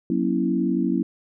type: chord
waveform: sine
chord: F# dominant seventh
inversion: none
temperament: equal with one note detuned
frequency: 185 / 238.5 / 277.2 / 329.6 Hz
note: F#3 / A#3 / C#4 / E4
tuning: 0 / +40 / 0 / 0 cents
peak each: -25 dBFS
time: 0.1-1.03 s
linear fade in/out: 2 ms
effects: none